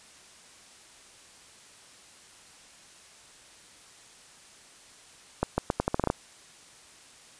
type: accelerating click train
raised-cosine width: 1 ms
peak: -10 dBFS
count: 10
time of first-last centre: 5.43-6.101 s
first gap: 150 ms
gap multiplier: 0.81
effects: white hiss -53 dBFS RMS until 7.39 s + resampled to 22050 Hz